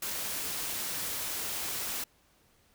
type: noise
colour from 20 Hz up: white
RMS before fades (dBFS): -35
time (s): 0.02-2.04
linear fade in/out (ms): 5
effects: pink hiss -66 dBFS RMS until 2.74 s